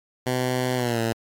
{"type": "tone with pitch glide", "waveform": "10% pulse", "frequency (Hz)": [126.7, 114.19], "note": ["B2", "A#2"], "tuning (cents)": [45, -35], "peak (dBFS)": -14, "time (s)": [0.26, 1.13], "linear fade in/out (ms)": 10, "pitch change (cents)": -180, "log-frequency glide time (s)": [0.76, 1], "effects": ["AAC 64 kbps"]}